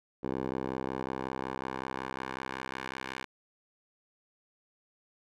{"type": "tone with band-pass filter sweep", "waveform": "10% pulse", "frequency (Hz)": 65.41, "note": "C2", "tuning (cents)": 0, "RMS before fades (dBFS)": -37, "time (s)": [0.23, 3.25], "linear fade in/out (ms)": 10, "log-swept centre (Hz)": [460, 2000], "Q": 0.97, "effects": []}